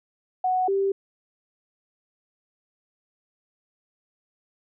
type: tone pair in turn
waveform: sine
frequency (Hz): 740 / 392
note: F#5 / G4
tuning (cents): 0 / 0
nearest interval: major seventh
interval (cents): 1100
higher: first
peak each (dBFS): -20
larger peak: neither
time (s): 0.44-0.68 / 0.68-0.92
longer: neither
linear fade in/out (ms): 5
effects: none